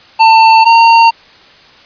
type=tone pair in turn; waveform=square; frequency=895 / 917 Hz; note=A5 / A#5; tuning=+29 / -29 cents; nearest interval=unison; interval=42 cents; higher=second; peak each=-3 dBFS; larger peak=neither; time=0.19-0.65 / 0.65-1.11 s; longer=neither; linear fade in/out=20 ms; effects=white hiss -40 dBFS RMS until 1.85 s + resampled to 11025 Hz